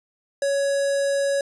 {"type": "tone with notch filter", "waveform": "square", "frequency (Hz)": 558, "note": "C#5", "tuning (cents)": 11, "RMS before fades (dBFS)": -22, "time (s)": [0.42, 1.41], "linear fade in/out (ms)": 2, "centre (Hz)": 2600, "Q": 1.2, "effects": ["resampled to 24000 Hz", "10-bit"]}